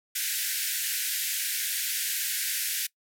white band-pass noise, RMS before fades -30 dBFS, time 0.15-2.87 s, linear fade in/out 10 ms, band 1500 to 16000 Hz, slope 96 dB/octave, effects noise-tail reverb RT60 0.1 s tail -22 dB re dry

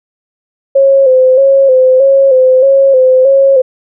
sine tone with vibrato, 530 Hz, C5, 22 cents sharp, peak -3 dBFS, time 0.75-3.62 s, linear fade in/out 10 ms, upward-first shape square, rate 1.6 Hz, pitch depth 49 cents each way, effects none

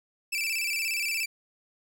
sawtooth tone with vibrato, 2480 Hz, D#7, 6 cents flat, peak -24 dBFS, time 0.32-1.26 s, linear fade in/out 10 ms, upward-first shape square, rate 17 Hz, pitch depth 100 cents each way, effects none

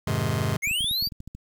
sawtooth chord, F minor seventh, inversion none, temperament just, 87.31 / 104.77 / 130.96 / 157.15 Hz, F2 / Ab2 / C3 / Eb3, 0 / +16 / +2 / +18 cents, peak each -28 / -23 / -23 / -26 dBFS, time 0.07-0.57 s, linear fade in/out 5 ms
square linear sweep, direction up, 2079 to 4776 Hz, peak -24 dBFS, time 0.62-1.09 s, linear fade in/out 20 ms
clicks, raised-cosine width 5 ms, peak -26 dBFS, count 11, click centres 0.674 / 0.712 / 0.808 / 0.844 / 0.912 / 1.025 / 1.073 / 1.122 / 1.204 / 1.276 / 1.35 s
effects 9-bit

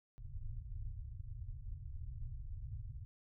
pink low-pass noise, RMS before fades -45 dBFS, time 0.18-3.05 s, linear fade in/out 0 ms, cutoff 130 Hz, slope 96 dB/octave, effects none

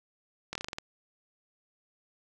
slowing click train, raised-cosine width 0.2 ms, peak -18 dBFS, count 8, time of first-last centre 0.53-0.785 s, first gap 23 ms, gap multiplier 1.15, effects none

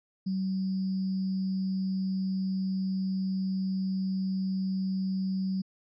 sine tone with sample-and-hold, 190 Hz, F#3, 46 cents sharp, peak -27 dBFS, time 0.26-5.62 s, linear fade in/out 10 ms, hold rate 4900 Hz, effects resampled to 16000 Hz

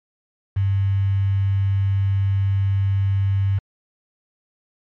sine tone with quantisation, 98 Hz, G2, in tune, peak -16 dBFS, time 0.56-3.59 s, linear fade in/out 10 ms, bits 6, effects low-pass 2000 Hz 12 dB/octave + MP3 96 kbps

